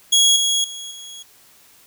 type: tone with level steps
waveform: 25% pulse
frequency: 3322 Hz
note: G#7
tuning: in tune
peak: -8 / -13 / -27 / -31 dBFS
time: 0.12-1.23 s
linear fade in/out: 10 ms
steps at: 0.36 / 0.64 / 0.91 s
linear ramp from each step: 2 ms
effects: white hiss -51 dBFS RMS until 1.86 s

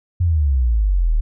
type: exponential sweep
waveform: sine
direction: down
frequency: 91 to 36.5 Hz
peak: -13 dBFS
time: 0.2-1.21 s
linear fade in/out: 10 ms
effects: none

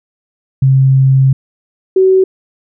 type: tone pair in turn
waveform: sine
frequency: 133.6 / 377.9 Hz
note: C3 / F#4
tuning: +36 / +37 cents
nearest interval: octave + tritone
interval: 1801 cents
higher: second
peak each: -5 dBFS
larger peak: neither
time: 0.62-1.33 / 1.96-2.24 s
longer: first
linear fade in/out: 5 ms
effects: none

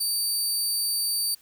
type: tone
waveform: 20% pulse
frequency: 4618 Hz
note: D8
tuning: 30 cents flat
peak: -18 dBFS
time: 0-1.35 s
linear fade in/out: 10 ms
effects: white hiss -58 dBFS RMS until 1.41 s

